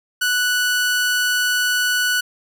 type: tone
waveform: sawtooth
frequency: 1480 Hz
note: F#6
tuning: in tune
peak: -13 dBFS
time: 0.21-2.21 s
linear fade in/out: 10 ms
effects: none